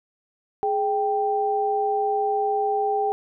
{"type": "tone pair together", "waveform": "sine", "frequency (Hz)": [418.7, 785], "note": ["G#4", "G5"], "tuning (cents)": [14, 2], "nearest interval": "major seventh", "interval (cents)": 1088, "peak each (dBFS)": [-24, -22], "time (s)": [0.63, 3.12], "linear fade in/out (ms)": 0, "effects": []}